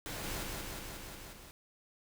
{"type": "noise with echo", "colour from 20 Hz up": "pink", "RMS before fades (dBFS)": -41, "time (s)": [0.06, 0.43], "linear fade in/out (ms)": 0, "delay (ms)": 180, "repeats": 6, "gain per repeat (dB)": -2, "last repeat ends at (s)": 1.51, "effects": []}